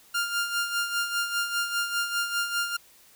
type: tone with tremolo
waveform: sawtooth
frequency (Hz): 1401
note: F6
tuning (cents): +5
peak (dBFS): -20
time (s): 0.14-2.77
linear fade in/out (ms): 10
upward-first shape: sine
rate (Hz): 5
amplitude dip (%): 60
effects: white hiss -56 dBFS RMS until 3.15 s